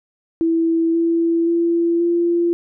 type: tone with pitch steps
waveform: sine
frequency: 329.6 / 334 / 338.5 / 343 Hz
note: E4 / E4 / E4 / F4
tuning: 0 / +23 / +46 / -31 cents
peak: -14 dBFS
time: 0.41-2.53 s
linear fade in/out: 0 ms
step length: 530 ms
effects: none